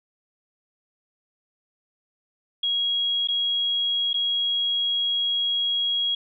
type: tone with dropouts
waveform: sine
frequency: 3300 Hz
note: G#7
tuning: 12 cents flat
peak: -21 dBFS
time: 2.63-6.15 s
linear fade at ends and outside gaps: 5 ms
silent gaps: 3.274-3.285 / 4.132-4.141 s
effects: none